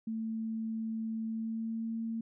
sine tone with pitch glide, 222.9 to 226.5 Hz, A3 to A#3, +23 to -50 cents, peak -33 dBFS, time 0.07-2.21 s, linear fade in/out 5 ms, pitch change +27 cents, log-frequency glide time 1.25-1.96 s, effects none

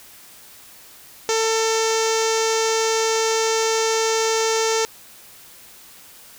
sawtooth tone with low-pass filter, 446.8 Hz, A4, 27 cents sharp, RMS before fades -20 dBFS, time 1.29-4.85 s, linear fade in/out 0 ms, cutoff 6400 Hz, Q 4, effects white hiss -45 dBFS RMS until 6.38 s

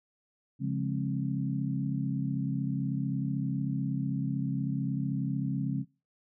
sine chord, Db major seventh, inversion none, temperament equal with one note detuned, 138.59 / 174.61 / 207.7 / 268.2 Hz, Db3 / F3 / Ab3 / C4, 0 / 0 / 0 / +43 cents, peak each -31 / -36 / -35 / -35 dBFS, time 0.59-5.85 s, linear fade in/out 50 ms, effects noise-tail reverb RT60 0.3 s tail -22 dB re dry

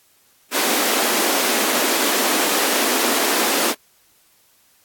pink high-pass noise, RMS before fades -19 dBFS, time 0.51-3.75 s, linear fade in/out 50 ms, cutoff 240 Hz, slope 48 dB/octave, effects white hiss -57 dBFS RMS until 4.84 s + AAC 64 kbps

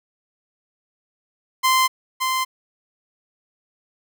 sawtooth tone with echo, 1039 Hz, C6, 12 cents flat, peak -11 dBFS, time 1.63-1.88 s, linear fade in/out 20 ms, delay 570 ms, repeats 1, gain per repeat -5 dB, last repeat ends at 2.45 s, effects none

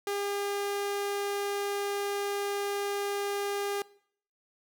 sawtooth tone, 403.5 Hz, G#4, 50 cents flat, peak -26 dBFS, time 0.07-3.82 s, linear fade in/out 2 ms, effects noise-tail reverb RT60 0.6 s tail -21 dB re dry

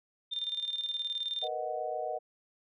sine tone with tremolo, 3600 Hz, A7, 39 cents sharp, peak -30 dBFS, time 0.31-1.48 s, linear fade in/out 20 ms, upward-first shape square, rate 19 Hz, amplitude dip 60%
sine chord, B major seventh, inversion third, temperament equal, 466.2 / 493.9 / 622.3 / 740 Hz, A#4 / B4 / D#5 / F#5, 0 / 0 / 0 / 0 cents, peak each -41 / -41 / -36 / -36 dBFS, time 1.42-2.19 s, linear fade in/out 20 ms
effects none

